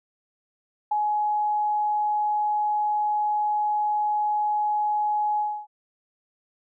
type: tone with ADSR envelope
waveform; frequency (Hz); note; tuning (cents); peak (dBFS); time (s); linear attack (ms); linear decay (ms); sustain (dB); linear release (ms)
sine; 841; G#5; +22; -19; 0.91-5.67; 8; 15; -2; 280
effects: none